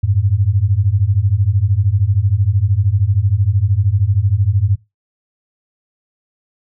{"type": "beating tone pair", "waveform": "sine", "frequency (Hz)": [92.5, 105.5], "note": ["F#2", "G#2"], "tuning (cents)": [0, 28], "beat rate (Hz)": 13, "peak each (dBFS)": [-15, -14], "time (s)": [0.03, 4.76], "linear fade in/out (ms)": 10, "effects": ["noise-tail reverb RT60 0.2 s tail -18 dB re dry"]}